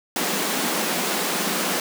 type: high-pass noise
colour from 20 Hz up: pink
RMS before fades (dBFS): -24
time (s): 0.16-1.8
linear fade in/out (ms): 2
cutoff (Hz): 170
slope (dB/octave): 96
effects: none